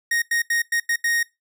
45% pulse tone bursts at uneven times, 1864.7 Hz, A#6, in tune, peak -19 dBFS, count 6, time 0.11-0.22 / 0.31-0.42 / 0.5-0.62 / 0.72-0.8 / 0.89-0.96 / 1.04-1.23 s, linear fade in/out 5 ms, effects noise-tail reverb RT60 0.2 s tail -21 dB re dry

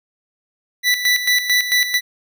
25% pulse tone with tremolo, 1975.5 Hz, B6, in tune, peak -9 dBFS, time 0.83-2.01 s, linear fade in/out 50 ms, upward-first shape square, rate 4.5 Hz, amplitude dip 65%, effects none

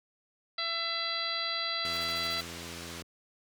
harmonic tone, 670 Hz, E5, 28 cents sharp, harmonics 1 / 2 / 3 / 4 / 5 / 6 / 7, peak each -43 / -38 / -38 / -44 / -40 / -35 / -37 dBFS, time 0.58-2.41 s, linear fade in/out 5 ms
10% pulse tone, 84.7 Hz, E2, 48 cents sharp, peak -35 dBFS, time 1.84-3.03 s, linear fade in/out 10 ms
white band-pass noise, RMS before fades -45 dBFS, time 1.85-3.02 s, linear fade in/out 2 ms, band 680 to 5400 Hz, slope 12 dB/octave
white noise bursts, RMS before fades -48 dBFS, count 7, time 1.93-2.425 s, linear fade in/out 10 ms, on 51 ms, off 23 ms
effects none

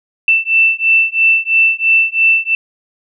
sine beating tone pair, 2665 / 2668 Hz, E7 / E7, +18 / +20 cents, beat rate 3 Hz, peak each -12 dBFS, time 0.28-2.55 s, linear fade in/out 2 ms, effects none

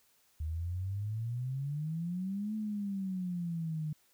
sine exponential two-way sweep, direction up then down, 75.9 to 217.9 to 151.2 Hz, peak -33 dBFS, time 0.4-3.93 s, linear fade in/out 5 ms, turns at 2.55 s, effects white hiss -69 dBFS RMS until 4.13 s

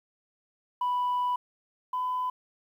sine tone pair in turn, 987.8 / 1005.1 Hz, B5 / B5, 0 / +30 cents, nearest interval unison, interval 30 cents, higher second, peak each -23 / -26 dBFS, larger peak first, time 0.81-1.36 / 1.93-2.3 s, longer first, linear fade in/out 5 ms, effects tanh soft clip ceiling -23 dBFS + 10-bit

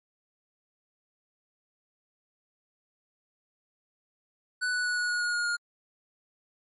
square tone with pitch steps, 1488 / 1478.6 / 1469.2 / 1459.9 / 1450.7 / 1441.5 / 1432.3 / 1423.3 Hz, F#6 / F#6 / F#6 / F#6 / F#6 / F#6 / F6 / F6, +9 / -2 / -13 / -24 / -35 / -46 / +43 / +32 cents, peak -27 dBFS, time 4.61-5.57 s, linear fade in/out 20 ms, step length 120 ms, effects low-pass 10000 Hz 12 dB/octave + MP3 48 kbps

